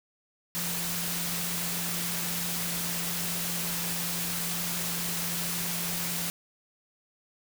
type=tone in noise; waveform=sine; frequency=172.2 Hz; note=F3; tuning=24 cents flat; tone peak=-37 dBFS; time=0.55-6.3 s; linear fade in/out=0 ms; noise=white; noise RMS=-32 dBFS; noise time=0.55-6.3 s; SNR=-8 dB; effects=none